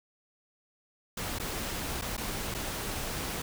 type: noise with dropouts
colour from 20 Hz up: pink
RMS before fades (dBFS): -35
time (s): 1.17-3.42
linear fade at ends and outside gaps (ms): 5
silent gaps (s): 1.387-1.397 / 2.014-2.02 / 2.168-2.177 / 2.542-2.546
effects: none